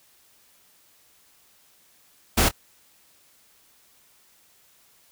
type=noise with echo; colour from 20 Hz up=pink; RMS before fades=-19 dBFS; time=2.37-2.49 s; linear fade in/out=10 ms; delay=25 ms; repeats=1; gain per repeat=-15 dB; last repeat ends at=2.515 s; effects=white hiss -59 dBFS RMS until 5.11 s